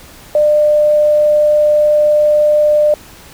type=tone; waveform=sine; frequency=599 Hz; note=D5; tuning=34 cents sharp; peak=-7 dBFS; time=0.35-2.94 s; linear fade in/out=2 ms; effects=pink hiss -38 dBFS RMS until 3.33 s